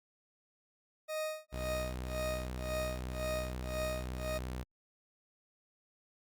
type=tone with tremolo; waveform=40% pulse; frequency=622.3 Hz; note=D#5; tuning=in tune; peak=-33 dBFS; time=1.08-4.39 s; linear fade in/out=20 ms; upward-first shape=sine; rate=1.9 Hz; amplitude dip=100%
type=tone; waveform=sawtooth; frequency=62.9 Hz; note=B1; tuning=32 cents sharp; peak=-34 dBFS; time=1.52-4.64 s; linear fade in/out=20 ms
effects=Opus 48 kbps